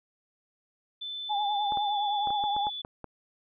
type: tone with pitch glide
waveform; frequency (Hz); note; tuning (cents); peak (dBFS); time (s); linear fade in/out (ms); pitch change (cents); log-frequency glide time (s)
sine; 3520 to 3464; A7 to A7; 0 to -28; -34; 1.01-2.82; 10; -28; 1.88-1.96
type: tone with vibrato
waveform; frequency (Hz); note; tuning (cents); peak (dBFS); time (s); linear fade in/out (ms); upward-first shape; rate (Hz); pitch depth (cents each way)
sine; 821; G#5; -20; -26; 1.29-2.7; 20; triangle; 9.7; 68
type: clicks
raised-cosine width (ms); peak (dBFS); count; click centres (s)
1; -25; 9; 1.722 / 1.773 / 2.273 / 2.305 / 2.439 / 2.565 / 2.669 / 2.849 / 3.043
effects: none